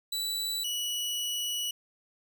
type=tone pair in turn; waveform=sawtooth; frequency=3951 / 2937 Hz; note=B7 / F#7; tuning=0 / -13 cents; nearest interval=perfect fourth; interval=513 cents; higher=first; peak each=-27 dBFS; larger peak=neither; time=0.12-0.64 / 0.64-1.71 s; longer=second; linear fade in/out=5 ms; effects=none